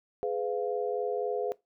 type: chord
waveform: sine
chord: F diminished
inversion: first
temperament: just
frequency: 419.1 / 502.9 / 698.5 Hz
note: Ab4 / Cb5 / F5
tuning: +16 / +31 / 0 cents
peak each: -31 / -32 / -36 dBFS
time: 0.23-1.52 s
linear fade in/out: 0 ms
effects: noise-tail reverb RT60 0.2 s tail -20 dB re dry